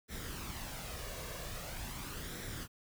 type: noise with flanger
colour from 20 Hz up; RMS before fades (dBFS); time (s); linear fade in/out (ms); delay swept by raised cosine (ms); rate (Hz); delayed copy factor
pink; -43; 0.08-2.68; 50; 0.53 to 1.83; 0.43; +0.5
effects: none